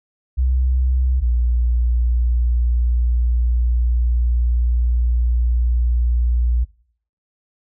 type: tone pair in turn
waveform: sine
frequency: 63.7 / 59.71 Hz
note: C2 / A#1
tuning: -46 / +42 cents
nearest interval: minor second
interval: 112 cents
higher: first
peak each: -14 dBFS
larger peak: neither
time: 0.37-1.21 / 1.21-6.65 s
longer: second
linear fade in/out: 20 ms
effects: noise-tail reverb RT60 0.6 s tail -22 dB re dry